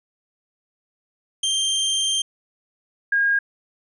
sawtooth / sine tone pair in turn, 3164 / 1626.5 Hz, G7 / G#6, +15 / -37 cents, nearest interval octave, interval 1152 cents, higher first, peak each -16 dBFS, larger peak neither, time 1.43-2.22 / 3.12-3.39 s, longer first, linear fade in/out 5 ms, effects resampled to 24000 Hz

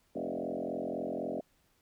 sine tone with frequency modulation, 440 Hz, A4, in tune, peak -33 dBFS, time 0.15-1.41 s, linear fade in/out 10 ms, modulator 43.9 Hz, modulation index 5.3, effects pink hiss -71 dBFS RMS until 1.81 s

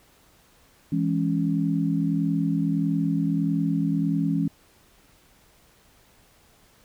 sine chord, C# minor, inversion first, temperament just, 166.31 / 207.9 / 277.2 Hz, E3 / G#3 / C#4, +16 / +2 / 0 cents, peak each -24 / -28 / -25 dBFS, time 0.92-4.48 s, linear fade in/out 5 ms, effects pink hiss -58 dBFS RMS until 6.84 s

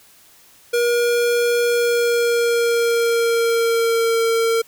square tone with pitch glide, 477.1 to 456.6 Hz, A#4 to A#4, +40 to -36 cents, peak -16 dBFS, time 0.73-4.62 s, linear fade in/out 10 ms, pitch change -76 cents, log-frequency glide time 1.65-4.24 s, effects white hiss -50 dBFS RMS until 4.67 s

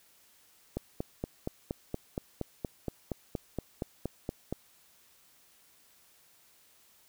click train, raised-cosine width 2 ms, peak -19 dBFS, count 17, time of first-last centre 0.77-4.526 s, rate 4.26 Hz, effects white hiss -63 dBFS RMS until 7.08 s

